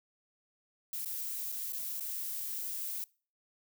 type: noise with dropouts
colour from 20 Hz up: violet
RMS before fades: -38 dBFS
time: 0.93-3.04 s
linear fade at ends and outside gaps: 1 ms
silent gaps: 1.048-1.058 / 1.519-1.523 / 1.723-1.731 / 1.998-2.007 s
effects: noise-tail reverb RT60 0.4 s tail -24 dB re dry